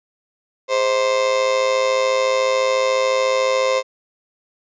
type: tone with amplitude modulation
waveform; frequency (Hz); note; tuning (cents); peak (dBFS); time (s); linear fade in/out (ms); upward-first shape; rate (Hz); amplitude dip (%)
35% pulse; 523.3; C5; 0; -11; 0.68-3.83; 50; sine; 114; 65
effects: resampled to 16000 Hz